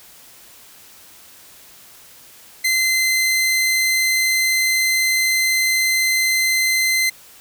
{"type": "tone", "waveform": "sawtooth", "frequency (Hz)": 2066, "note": "C7", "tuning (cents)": -22, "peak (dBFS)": -12, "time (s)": [2.64, 7.1], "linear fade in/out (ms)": 10, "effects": ["white hiss -45 dBFS RMS until 7.4 s"]}